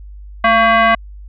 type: tone with frequency modulation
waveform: sine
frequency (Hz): 221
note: A3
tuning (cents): +8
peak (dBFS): -8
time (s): 0.44-0.95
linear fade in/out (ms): 5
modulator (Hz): 905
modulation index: 2
effects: added 50 Hz sine -31 dBFS peak until 1.28 s